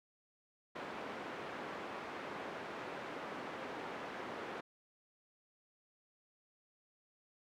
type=band-pass noise; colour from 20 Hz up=pink; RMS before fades=-45 dBFS; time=0.75-4.61 s; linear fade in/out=10 ms; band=300 to 1900 Hz; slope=12 dB/octave; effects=none